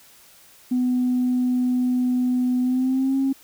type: tone with pitch glide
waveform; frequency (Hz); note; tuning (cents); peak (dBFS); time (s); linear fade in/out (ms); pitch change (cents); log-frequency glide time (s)
sine; 250.1 to 269.6; B3 to C#4; +22 to -48; -17; 0.71-3.33; 10; +130; 2.61-3.16
effects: tanh soft clip ceiling -14 dBFS + white hiss -51 dBFS RMS until 3.43 s